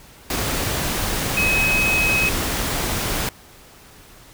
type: tone in noise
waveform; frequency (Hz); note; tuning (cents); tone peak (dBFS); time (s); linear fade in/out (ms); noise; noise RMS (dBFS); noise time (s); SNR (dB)
sine; 2545; D#7; +39; -17; 1.37-2.29; 2; pink; -23; 0.3-3.29; +3
effects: pink hiss -46 dBFS RMS until 4.33 s